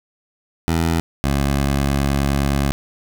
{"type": "tone pair in turn", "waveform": "15% pulse", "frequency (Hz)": [82.41, 69.6], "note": ["E2", "C#2"], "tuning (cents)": [0, 8], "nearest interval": "minor third", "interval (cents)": 292, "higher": "first", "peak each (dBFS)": -10, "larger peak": "neither", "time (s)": [[0.68, 1], [1.24, 2.72]], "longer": "second", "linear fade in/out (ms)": 0, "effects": []}